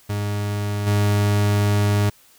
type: tone with level steps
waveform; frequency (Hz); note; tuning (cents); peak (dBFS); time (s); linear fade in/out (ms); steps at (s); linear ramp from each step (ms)
40% pulse; 102.8; G#2; -17; -21 / -15; 0.09-2.1; 10; 0.86; 20
effects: white hiss -53 dBFS RMS until 2.38 s